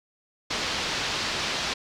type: low-pass noise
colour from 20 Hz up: white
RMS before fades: -29 dBFS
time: 0.5-1.74 s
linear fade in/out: 10 ms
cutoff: 5100 Hz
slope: 24 dB/octave
effects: none